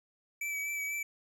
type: tone with vibrato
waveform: square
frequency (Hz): 2300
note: D7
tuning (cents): -37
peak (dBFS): -34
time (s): 0.41-1.03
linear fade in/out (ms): 5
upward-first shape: sine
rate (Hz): 4.1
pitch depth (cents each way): 23
effects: none